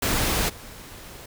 pink noise with level steps, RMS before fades -23 / -42 dBFS, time 0.02-1.26 s, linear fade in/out 5 ms, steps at 0.48 s, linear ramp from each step 20 ms, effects none

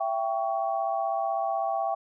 sine tone cluster, 667 / 783 / 1121 Hz, E5 / G5 / C#6, +20 / -2 / +19 cents, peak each -29 / -28 / -34 dBFS, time 0-1.95 s, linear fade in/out 10 ms, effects none

